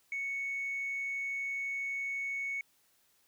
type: tone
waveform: sine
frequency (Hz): 2217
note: C#7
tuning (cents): 0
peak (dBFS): -32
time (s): 0.12-2.61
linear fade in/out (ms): 2
effects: tanh soft clip ceiling -30 dBFS + white hiss -70 dBFS RMS until 3.27 s